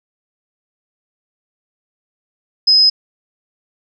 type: tone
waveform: sine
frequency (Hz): 5070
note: D#8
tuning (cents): +32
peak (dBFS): -7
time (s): 2.67-2.9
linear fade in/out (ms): 10
effects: none